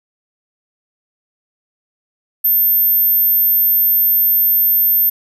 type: tone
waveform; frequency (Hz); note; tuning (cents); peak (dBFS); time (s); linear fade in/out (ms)
sine; 13320; G#9; +4; -10; 2.44-5.1; 10
effects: none